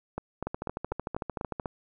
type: two click trains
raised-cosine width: 1 ms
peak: -18 / -18 dBFS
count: 16 / 7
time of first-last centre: 0.47-1.598 / 0.18-1.658 s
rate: 13.3 / 4.06 Hz
effects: none